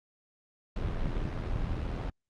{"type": "noise with amplitude modulation", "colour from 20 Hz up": "brown", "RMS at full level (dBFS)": -30, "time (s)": [0.76, 2.1], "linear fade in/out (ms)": 5, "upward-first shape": "sine", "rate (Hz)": 81.6, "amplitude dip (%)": 45, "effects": ["low-pass 4000 Hz 12 dB/octave", "Opus 48 kbps"]}